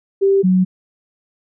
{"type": "tone pair in turn", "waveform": "sine", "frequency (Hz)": [392, 185], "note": ["G4", "F#3"], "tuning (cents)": [0, 0], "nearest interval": "octave + minor second", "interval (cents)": 1300, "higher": "first", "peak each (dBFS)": -10, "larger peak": "neither", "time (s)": [[0.21, 0.43], [0.43, 0.65]], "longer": "neither", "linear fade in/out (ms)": 20, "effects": []}